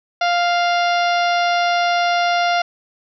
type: harmonic tone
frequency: 698.5 Hz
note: F5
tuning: in tune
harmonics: 1 / 2 / 3 / 4 / 5 / 6 / 7 / 8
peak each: -16 / -22 / -26 / -28 / -30 / -32 / -33 / -34 dBFS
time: 0.21-2.62 s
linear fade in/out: 5 ms
effects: none